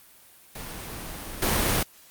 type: noise with level steps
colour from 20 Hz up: pink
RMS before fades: -37 / -23 dBFS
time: 0.55-1.83 s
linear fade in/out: 5 ms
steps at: 1.42 s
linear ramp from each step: 5 ms
effects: white hiss -53 dBFS RMS until 2.1 s + Opus 32 kbps